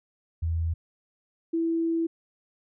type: tone pair in turn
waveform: sine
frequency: 82.41 / 330.3 Hz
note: E2 / E4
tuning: 0 / +4 cents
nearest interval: 2 octaves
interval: 2404 cents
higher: second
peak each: -24 / -23 dBFS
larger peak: second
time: 0.42-0.74 / 1.53-2.07 s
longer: second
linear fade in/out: 10 ms
effects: none